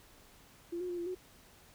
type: tone with pitch steps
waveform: sine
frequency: 343.6 / 361.4 / 351.6 / 344.3 / 367.3 Hz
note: F4 / F#4 / F4 / F4 / F#4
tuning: -28 / -41 / +12 / -25 / -13 cents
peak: -35 dBFS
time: 0.72-1.15 s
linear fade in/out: 10 ms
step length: 86 ms
effects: pink hiss -60 dBFS RMS until 1.74 s